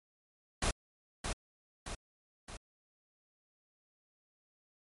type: noise with echo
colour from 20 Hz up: pink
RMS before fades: -31 dBFS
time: 0.62-0.71 s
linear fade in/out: 5 ms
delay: 620 ms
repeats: 3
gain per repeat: -5 dB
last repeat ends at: 2.57 s
effects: MP3 48 kbps